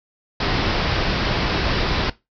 pink low-pass noise, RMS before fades -21 dBFS, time 0.4-2.1 s, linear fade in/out 5 ms, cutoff 5300 Hz, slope 96 dB/octave, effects noise-tail reverb RT60 0.2 s tail -18 dB re dry

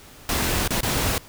pink noise with dropouts, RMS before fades -23 dBFS, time 0.29-1.18 s, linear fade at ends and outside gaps 1 ms, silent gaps 0.677-0.706 / 0.807-0.831 s, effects pink hiss -46 dBFS RMS until 1.28 s

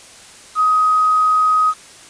sine tone with quantisation, 1258 Hz, D#6, 19 cents sharp, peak -11 dBFS, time 0.55-1.74 s, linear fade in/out 50 ms, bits 6, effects white hiss -41 dBFS RMS until 2.09 s + resampled to 22050 Hz

